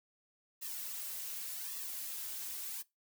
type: noise with flanger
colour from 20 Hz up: blue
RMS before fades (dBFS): -42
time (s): 0.61-2.83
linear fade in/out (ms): 20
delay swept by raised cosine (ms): 1.3 to 4.3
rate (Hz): 0.88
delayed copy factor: -0.8
effects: noise-tail reverb RT60 0.2 s tail -21 dB re dry